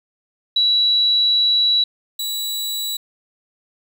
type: tone pair in turn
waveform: sine / sawtooth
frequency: 3920 / 3920 Hz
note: B7 / B7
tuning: -14 / -14 cents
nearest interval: unison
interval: 0 cents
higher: neither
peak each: -13 / -19 dBFS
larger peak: first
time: 0.56-1.84 / 2.19-2.97 s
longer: first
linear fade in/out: 5 ms
effects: 8-bit